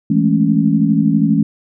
sine chord, A major seventh, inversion second, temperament equal, 164.81 / 207.7 / 220 / 277.2 Hz, E3 / G#3 / A3 / C#4, 0 / 0 / 0 / 0 cents, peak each -16 dBFS, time 0.1-1.43 s, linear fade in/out 5 ms, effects none

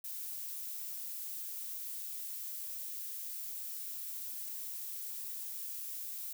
violet noise, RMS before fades -42 dBFS, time 0.04-6.33 s, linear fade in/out 5 ms, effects none

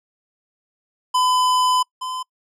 square tone pair in turn, 1008 / 1020.3 Hz, B5 / C6, +35 / -44 cents, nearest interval unison, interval 21 cents, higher second, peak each -16 / -26 dBFS, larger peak first, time 1.14-1.83 / 2.01-2.23 s, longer first, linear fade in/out 10 ms, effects noise-tail reverb RT60 0.1 s tail -26 dB re dry + low-pass 10000 Hz 12 dB/octave

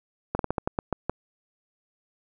slowing click train, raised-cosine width 1 ms, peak -11 dBFS, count 9, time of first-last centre 0.35-1.096 s, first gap 42 ms, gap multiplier 1.22, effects none

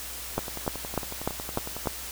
two click trains, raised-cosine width 1 ms, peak -11 / -21 dBFS, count 6 / 17, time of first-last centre 0.38-1.873 / 0.39-1.858 s, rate 3.35 / 10.9 Hz, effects added 60 Hz sine -46 dBFS peak until 2.11 s + white hiss -38 dBFS RMS until 2.11 s

